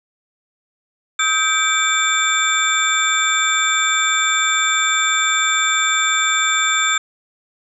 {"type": "tone cluster", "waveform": "sine", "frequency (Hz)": [1274, 1571, 2301, 3546, 7340], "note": ["D#6", "G6", "D7", "A7", "A#8"], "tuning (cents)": [41, 3, -36, 13, -28], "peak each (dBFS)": -21, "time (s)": [1.19, 6.98], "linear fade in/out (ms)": 5, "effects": []}